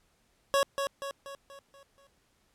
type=tone with echo; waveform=25% pulse; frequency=554.4 Hz; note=C#5; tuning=in tune; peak=-19 dBFS; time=0.54-0.63 s; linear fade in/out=0 ms; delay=240 ms; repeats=6; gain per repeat=-6 dB; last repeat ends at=2.07 s; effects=pink hiss -70 dBFS RMS until 2.54 s + low-pass 12000 Hz 12 dB/octave